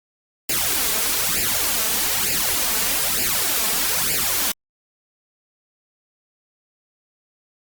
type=noise with flanger; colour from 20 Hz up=white; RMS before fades=-21 dBFS; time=0.49-4.52 s; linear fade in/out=5 ms; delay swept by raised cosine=0.41 to 4.61 ms; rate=1.1 Hz; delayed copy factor=+0.8; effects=Opus 48 kbps